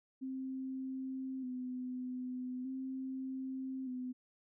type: tone with vibrato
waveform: sine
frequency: 257.7 Hz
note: C4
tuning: 26 cents flat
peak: -38 dBFS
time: 0.21-4.13 s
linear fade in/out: 20 ms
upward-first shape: square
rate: 0.41 Hz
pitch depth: 35 cents each way
effects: none